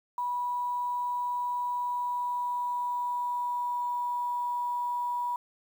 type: tone with pitch glide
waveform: sine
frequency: 978 to 971.2 Hz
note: B5 to B5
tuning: -17 to -29 cents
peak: -28 dBFS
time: 0.18-5.36 s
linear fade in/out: 2 ms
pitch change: -12 cents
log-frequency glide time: 1.77-4.49 s
effects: 9-bit